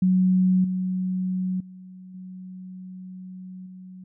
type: tone with level steps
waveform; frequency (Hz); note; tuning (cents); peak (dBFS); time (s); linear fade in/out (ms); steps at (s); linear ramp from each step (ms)
sine; 185; F#3; 0; -16 / -23 / -40 / -36 / -39; 0.02-4.04; 5; 0.64 / 1.6 / 2.14 / 3.66; 5
effects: none